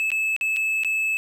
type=tone with dropouts; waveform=triangle; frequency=2607 Hz; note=E7; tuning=20 cents flat; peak=-19 dBFS; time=0-1.17 s; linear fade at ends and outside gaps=0 ms; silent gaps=0.104-0.117 / 0.364-0.411 / 0.563-0.568 / 0.835-0.847 s; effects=none